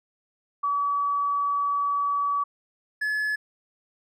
sine / triangle tone pair in turn, 1142 / 1711.1 Hz, D6 / A6, -49 / -49 cents, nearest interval perfect fifth, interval 700 cents, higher second, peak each -22 dBFS, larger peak neither, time 0.63-2.44 / 3.01-3.36 s, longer first, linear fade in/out 10 ms, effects none

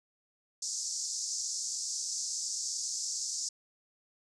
white band-pass noise, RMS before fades -36 dBFS, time 0.62-3.49 s, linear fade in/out 5 ms, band 5000 to 7500 Hz, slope 48 dB/octave, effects none

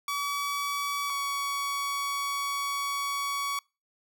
sawtooth tone pair in turn, 1140 / 1125 Hz, C#6 / C#6, +48 / +25 cents, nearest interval unison, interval 23 cents, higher first, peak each -25 dBFS, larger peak neither, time 0.08-1.1 / 1.1-3.59 s, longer second, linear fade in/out 2 ms, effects noise-tail reverb RT60 0.3 s tail -26 dB re dry

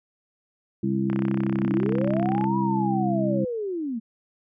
harmonic tone, 66.4 Hz, C2, 26 cents sharp, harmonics 2 / 3 / 4 / 5, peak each -29 / -24 / -34 / -27 dBFS, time 0.83-3.45 s, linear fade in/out 5 ms
click train, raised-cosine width 0.5 ms, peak -19 dBFS, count 45, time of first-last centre 1.1-2.441 s, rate 32.8 Hz
sine linear two-way sweep, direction up then down, 213.6 to 980 to 213.6 Hz, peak -26 dBFS, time 1.62-4 s, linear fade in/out 20 ms, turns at 2.58 s
effects none

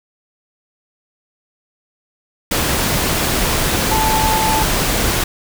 sine tone in noise, 876 Hz, A5, 8 cents flat, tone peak -16 dBFS, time 3.91-4.63 s, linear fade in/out 5 ms, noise pink, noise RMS -17 dBFS, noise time 2.51-5.24 s, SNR -2 dB, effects none

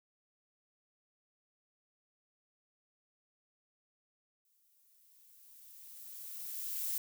violet noise with exponential growth, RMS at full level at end -35 dBFS, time 4.45-6.98 s, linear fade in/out 2 ms, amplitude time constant 550 ms, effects none

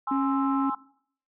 sine chord, Ab augmented, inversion none, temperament equal, 830.6 / 1046.5 / 1318.5 Hz, Ab5 / C6 / E6, 0 / 0 / 0 cents, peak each -31 dBFS, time 0.07-0.75 s, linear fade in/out 5 ms
sine tone, 273.5 Hz, C#4, 23 cents flat, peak -23 dBFS, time 0.11-0.7 s, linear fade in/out 5 ms
effects noise-tail reverb RT60 0.6 s tail -21 dB re dry + tanh soft clip ceiling -14 dBFS

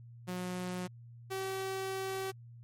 sawtooth tone pair in turn, 181.2 / 383.3 Hz, F#3 / G4, -36 / -39 cents, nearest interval octave + minor second, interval 1297 cents, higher second, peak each -32 / -31 dBFS, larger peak second, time 0.27-0.88 / 1.3-2.32 s, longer second, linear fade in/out 20 ms, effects added 118 Hz sine -49 dBFS peak until 2.63 s + MP3 64 kbps

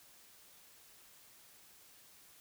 silence, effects white hiss -61 dBFS RMS until 2.4 s

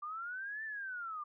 sine linear two-way sweep, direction up then down, 1174.7 to 1786 to 1174.7 Hz, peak -39 dBFS, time 0.02-1.24 s, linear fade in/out 10 ms, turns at 0.64 s, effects none

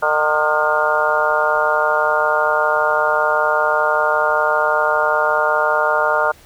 harmonic tone with a mistuned harmonic, 152.1 Hz, D#3, 39 cents flat, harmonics 3 / 4 / 5 / 6 / 7 / 8 / 9, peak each -25 / -19 / -25 / -21 / -25 / -22 / -19 dBFS, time 0.02-6.32 s, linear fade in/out 10 ms, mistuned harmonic 9, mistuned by +60 cents, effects pink hiss -47 dBFS RMS until 6.45 s

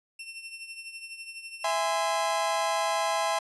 sawtooth tone with tremolo, 2700 Hz, E7, 41 cents sharp, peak -33 dBFS, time 0.19-1.71 s, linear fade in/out 5 ms, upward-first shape triangle, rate 12 Hz, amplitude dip 70%
40% pulse chord, E augmented, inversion none, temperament just, 659.3 / 824.1 / 1030.1 Hz, E5 / G#5 / B#5, 0 / -14 / -27 cents, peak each -29 dBFS, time 1.64-3.39 s, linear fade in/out 5 ms
effects resampled to 24000 Hz

